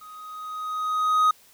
triangle tone with level ramp, 1253 Hz, D#6, 12 cents sharp, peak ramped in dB -40 to -13 dBFS, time 0.01-1.31 s, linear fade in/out 5 ms, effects white hiss -55 dBFS RMS until 1.53 s

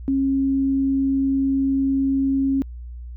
sine tone, 270.9 Hz, C#4, 40 cents flat, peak -17 dBFS, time 0.08-2.62 s, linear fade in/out 0 ms, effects added 60 Hz sine -32 dBFS peak until 3.16 s

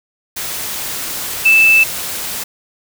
sine tone in noise, 2637 Hz, E7, in tune, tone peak -6 dBFS, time 1.45-1.84 s, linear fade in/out 10 ms, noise white, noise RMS -23 dBFS, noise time 0.36-2.44 s, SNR +14 dB, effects none

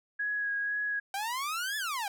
sine tone with vibrato, 1661.2 Hz, G#6, in tune, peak -29 dBFS, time 0.19-1 s, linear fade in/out 10 ms, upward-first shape sine, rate 2 Hz, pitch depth 17 cents each way
sawtooth exponential two-way sweep, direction up then down, 769 to 1760 to 769 Hz, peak -28 dBFS, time 1.14-2.08 s, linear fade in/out 2 ms, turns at 1.77 s
effects none

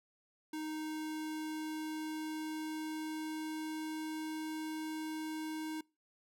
square tone with pitch glide, 310.9 to 313.1 Hz, D#4 to D#4, -1 to +11 cents, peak -39 dBFS, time 0.53-5.81 s, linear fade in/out 5 ms, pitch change +12 cents, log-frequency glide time 0.72-4.42 s, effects noise-tail reverb RT60 0.3 s tail -25 dB re dry

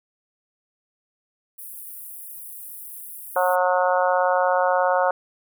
pink high-pass noise, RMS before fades -38 dBFS, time 1.58-3.56 s, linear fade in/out 10 ms, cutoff 10000 Hz, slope 48 dB/octave
harmonic tone, 181.7 Hz, F#3, 31 cents flat, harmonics 3 / 4 / 5 / 6 / 7 / 8, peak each -21 / -23 / -24 / -28 / -28 / -28 dBFS, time 3.36-5.11 s, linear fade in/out 2 ms
effects none

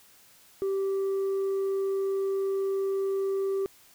sine tone with tanh clipping, 389.5 Hz, G4, 11 cents flat, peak -26 dBFS, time 0.62-3.66 s, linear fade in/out 0 ms, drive 2 dB, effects white hiss -57 dBFS RMS until 3.94 s

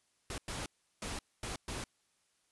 pink noise bursts at uneven times, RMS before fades -40 dBFS, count 5, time 0.3-0.38 / 0.48-0.66 / 1.02-1.19 / 1.43-1.56 / 1.68-1.84 s, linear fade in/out 2 ms, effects white hiss -75 dBFS RMS until 2.51 s + resampled to 24000 Hz

